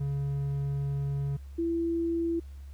triangle / sine tone pair in turn, 140 / 334.5 Hz, C#3 / E4, +18 / +25 cents, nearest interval octave + minor third, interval 1507 cents, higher second, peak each -26 dBFS, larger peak neither, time 0-1.37 / 1.58-2.4 s, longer first, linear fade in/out 10 ms, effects added 69 Hz sine -41 dBFS peak until 2.73 s + pink hiss -64 dBFS RMS until 2.73 s

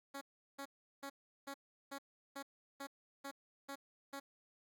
10% pulse tone bursts, 277.2 Hz, C#4, in tune, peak -36 dBFS, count 10, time 0.14-4.2 s, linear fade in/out 10 ms, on 73 ms, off 370 ms, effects none

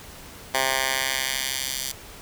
10% pulse tone with high-pass filter sweep, 132.7 Hz, C3, 25 cents sharp, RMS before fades -26 dBFS, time 0.54-1.92 s, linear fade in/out 5 ms, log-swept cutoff 890 to 4800 Hz, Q 0.79, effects pink hiss -43 dBFS RMS until 2.21 s

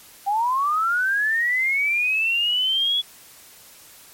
sine linear sweep, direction up, 778 to 3400 Hz, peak -18 dBFS, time 0.26-3.02 s, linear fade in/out 20 ms, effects white hiss -47 dBFS RMS until 4.13 s + MP3 64 kbps

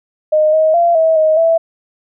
sine tone with pitch steps, 616 / 630 / 686 / 645 / 627 / 659 Hz, D#5 / D#5 / F5 / E5 / D#5 / E5, -17 / +21 / -31 / -38 / +13 / -1 cents, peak -8 dBFS, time 0.32-1.58 s, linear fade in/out 10 ms, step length 210 ms, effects none

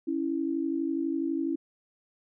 sine tone pair together, 277.2 / 329.3 Hz, C#4 / E4, 0 / -2 cents, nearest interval minor third, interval 298 cents, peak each -30 / -29 dBFS, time 0.07-1.56 s, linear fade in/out 10 ms, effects none

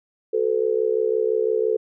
sine tone with amplitude modulation, 440 Hz, A4, in tune, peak -14 dBFS, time 0.33-1.77 s, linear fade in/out 10 ms, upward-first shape sine, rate 65.9 Hz, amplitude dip 95%, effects none

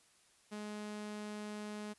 sawtooth tone, 210 Hz, G#3, 19 cents sharp, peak -38 dBFS, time 0.51-1.94 s, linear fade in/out 20 ms, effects white hiss -68 dBFS RMS until 1.98 s + resampled to 24000 Hz

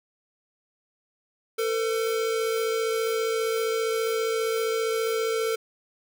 square tone pair together, 449 / 504 Hz, A4 / B4, +35 / +35 cents, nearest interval major second, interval 200 cents, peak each -25 / -34 dBFS, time 1.58-5.56 s, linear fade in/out 10 ms, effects none

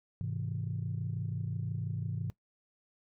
sine chord, Ab augmented, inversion none, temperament just, 103.83 / 129.78 / 162.23 Hz, Ab2 / C3 / E3, 0 / -14 / -27 cents, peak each -36 / -37 / -38 dBFS, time 0.21-2.3 s, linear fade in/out 0 ms, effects noise-tail reverb RT60 0.1 s tail -19 dB re dry + tanh soft clip ceiling -25 dBFS

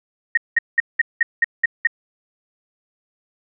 sine tone bursts, 1864.7 Hz, A#6, in tune, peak -11 dBFS, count 8, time 0.35-1.872 s, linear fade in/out 5 ms, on 24 ms, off 190 ms, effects none

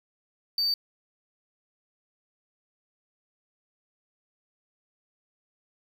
triangle tone, 4602 Hz, D8, 36 cents flat, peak -22 dBFS, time 0.58-0.74 s, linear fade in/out 2 ms, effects 8-bit

